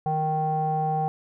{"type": "tone with low-pass filter", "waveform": "square", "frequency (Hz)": 155.56, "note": "D#3", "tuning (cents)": 0, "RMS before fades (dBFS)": -25, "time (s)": [0.06, 1.08], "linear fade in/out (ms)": 0, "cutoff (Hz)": 760, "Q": 9, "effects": []}